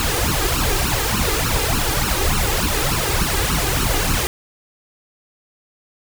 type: noise with flanger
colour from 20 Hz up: pink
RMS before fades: -19 dBFS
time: 0-4.27 s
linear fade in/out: 0 ms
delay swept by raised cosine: 0.71 to 2.51 ms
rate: 3.4 Hz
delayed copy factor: +0.85
effects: none